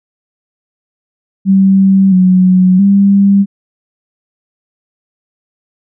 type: tone with pitch steps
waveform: sine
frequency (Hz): 193.1 / 184.3 / 198.5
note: G3 / F#3 / G3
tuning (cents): -26 / -7 / +22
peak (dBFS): -4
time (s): 1.45-3.46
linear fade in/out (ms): 50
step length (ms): 670
effects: none